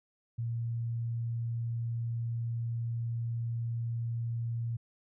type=tone; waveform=sine; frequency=116.54 Hz; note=A#2; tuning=in tune; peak=-31 dBFS; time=0.38-4.77 s; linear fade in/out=10 ms; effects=none